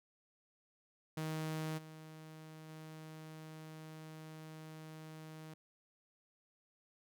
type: tone with level steps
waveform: sawtooth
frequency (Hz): 157.3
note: D#3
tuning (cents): +19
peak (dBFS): -34 / -47 / -45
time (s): 1.17-5.54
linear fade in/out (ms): 5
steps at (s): 1.77 / 2.68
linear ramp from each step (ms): 20
effects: none